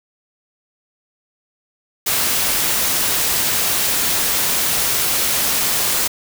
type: noise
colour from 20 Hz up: white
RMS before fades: -18 dBFS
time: 2.06-6.08 s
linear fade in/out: 10 ms
effects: none